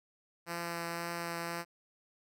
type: tone with vibrato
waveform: 5% pulse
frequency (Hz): 170.1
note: F3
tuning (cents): -45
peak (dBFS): -25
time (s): 0.46-1.65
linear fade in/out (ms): 50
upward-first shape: triangle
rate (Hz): 1.9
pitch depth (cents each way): 11
effects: none